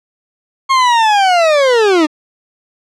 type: linear sweep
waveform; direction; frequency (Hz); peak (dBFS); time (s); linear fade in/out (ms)
40% pulse; down; 1086 to 293.4; -7; 0.69-2.07; 20
effects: low-pass 5000 Hz 12 dB/octave